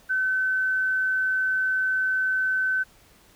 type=tone; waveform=sine; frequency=1524 Hz; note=G6; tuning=49 cents flat; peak=-21 dBFS; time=0.09-2.84 s; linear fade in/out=20 ms; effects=pink hiss -56 dBFS RMS until 3.35 s